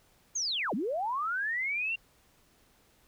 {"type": "linear two-way sweep", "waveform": "sine", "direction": "down then up", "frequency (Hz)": [6730, 177, 2790], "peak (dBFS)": -29, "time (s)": [0.35, 1.96], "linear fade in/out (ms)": 10, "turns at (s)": 0.74, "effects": ["pink hiss -65 dBFS RMS until 3.07 s"]}